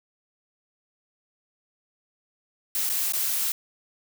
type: noise with dropouts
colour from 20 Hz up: blue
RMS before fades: -26 dBFS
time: 2.75-3.52 s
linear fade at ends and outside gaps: 2 ms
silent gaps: 2.894-2.898 / 3.123-3.134 s
effects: none